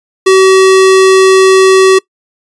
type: tone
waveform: square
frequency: 380 Hz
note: F#4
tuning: 46 cents sharp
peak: -3 dBFS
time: 0.26-1.99 s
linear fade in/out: 10 ms
effects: noise-tail reverb RT60 0.1 s tail -23 dB re dry + resampled to 22050 Hz